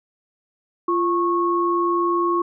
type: tone pair together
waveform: sine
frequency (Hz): 345.8 / 1097.8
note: F4 / C#6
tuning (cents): -17 / -17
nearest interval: octave + minor sixth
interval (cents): 2000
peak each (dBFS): -20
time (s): 0.88-2.42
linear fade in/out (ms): 5
effects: none